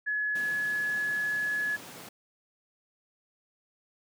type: tone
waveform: sine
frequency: 1698 Hz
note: G#6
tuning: 38 cents sharp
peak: -27 dBFS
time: 0.06-1.77 s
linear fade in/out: 20 ms
type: high-pass noise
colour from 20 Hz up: pink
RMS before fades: -46 dBFS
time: 0.35-2.09 s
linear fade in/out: 5 ms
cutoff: 130 Hz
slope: 24 dB/octave
effects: none